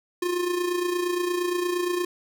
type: tone with amplitude modulation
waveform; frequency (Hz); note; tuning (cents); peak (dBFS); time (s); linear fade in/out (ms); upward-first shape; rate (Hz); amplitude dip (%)
square; 354.4; F4; +25; -22; 0.22-2.05; 5; sine; 28.6; 55
effects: none